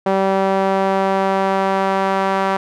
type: tone with band-pass filter sweep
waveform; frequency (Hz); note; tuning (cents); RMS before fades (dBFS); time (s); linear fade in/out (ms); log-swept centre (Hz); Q
sawtooth; 193.1; G3; -26; -17; 0.06-2.57; 5; 660 to 990; 1.3
effects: none